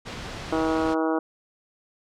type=noise; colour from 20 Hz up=pink; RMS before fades=-35 dBFS; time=0.05-0.95 s; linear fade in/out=20 ms
type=harmonic tone; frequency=160 Hz; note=D#3; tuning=49 cents sharp; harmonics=2 / 3 / 4 / 5 / 6 / 7 / 8 / 9; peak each=-24 / -28 / -30 / -32 / -34 / -35 / -36 / -37 dBFS; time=0.52-1.19 s; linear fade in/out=5 ms
effects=low-pass 5000 Hz 12 dB/octave